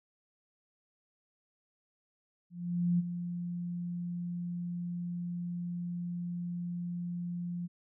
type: tone with ADSR envelope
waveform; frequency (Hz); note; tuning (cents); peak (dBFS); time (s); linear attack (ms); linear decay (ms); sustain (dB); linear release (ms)
sine; 174.61; F3; 0; -24; 2.5-7.68; 490; 26; -10; 28
effects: none